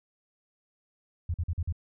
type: tone bursts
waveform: sine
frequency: 84.4 Hz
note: E2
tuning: 41 cents sharp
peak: -26 dBFS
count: 5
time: 1.29-1.725 s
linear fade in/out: 5 ms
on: 51 ms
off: 45 ms
effects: none

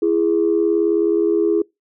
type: tone pair together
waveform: sine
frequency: 335 / 414 Hz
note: E4 / G#4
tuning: +28 / -5 cents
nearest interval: major third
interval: 367 cents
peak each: -16 dBFS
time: 0.02-1.62 s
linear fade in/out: 5 ms
effects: noise-tail reverb RT60 0.2 s tail -26 dB re dry + tanh soft clip ceiling -7 dBFS

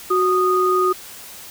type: tone pair together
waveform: sine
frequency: 369 / 1236.9 Hz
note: F#4 / D#6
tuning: -5 / -11 cents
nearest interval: octave + major sixth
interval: 2094 cents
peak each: -17 dBFS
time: 0.1-0.93 s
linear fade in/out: 10 ms
effects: white hiss -38 dBFS RMS until 1.5 s

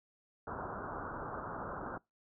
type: low-pass noise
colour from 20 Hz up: white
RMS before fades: -42 dBFS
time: 0.47-1.98 s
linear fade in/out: 5 ms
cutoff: 1500 Hz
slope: 96 dB/octave
effects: noise-tail reverb RT60 0.2 s tail -24 dB re dry

